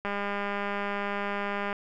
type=click train; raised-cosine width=0.5 ms; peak=-17 dBFS; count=340; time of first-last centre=0.05-1.728 s; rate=202 Hz; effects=none